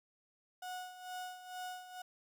35% pulse tone with tremolo, 732 Hz, F#5, 19 cents flat, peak -39 dBFS, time 0.62-2.02 s, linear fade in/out 5 ms, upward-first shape sine, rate 2.2 Hz, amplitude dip 70%, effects 13-bit

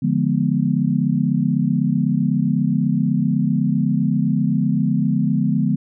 sine chord, D diminished seventh, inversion none, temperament equal with one note detuned, 146.83 / 174.61 / 210.8 / 246.9 Hz, D3 / F3 / Ab3 / Cb4, 0 / 0 / +26 / 0 cents, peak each -21 dBFS, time 0.02-5.76 s, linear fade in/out 10 ms, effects none

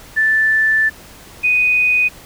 sine tone pair in turn, 1760 / 2489 Hz, A6 / D#7, 0 / 0 cents, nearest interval tritone, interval 600 cents, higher second, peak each -11 dBFS, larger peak neither, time 0.16-0.9 / 1.43-2.09 s, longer first, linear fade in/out 20 ms, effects pink hiss -40 dBFS RMS until 2.25 s

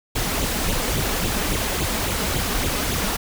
pink noise with flanger, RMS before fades -23 dBFS, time 0.15-3.17 s, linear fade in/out 10 ms, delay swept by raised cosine 0.27 to 4.87 ms, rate 3.6 Hz, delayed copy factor +0.65, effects none

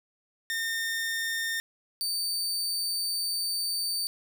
sawtooth tone pair in turn, 1821 / 4589 Hz, A#6 / D8, -41 / -41 cents, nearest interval octave + major third, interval 1600 cents, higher second, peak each -25 dBFS, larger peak neither, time 0.5-1.6 / 2.01-4.07 s, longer second, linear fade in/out 0 ms, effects 10-bit

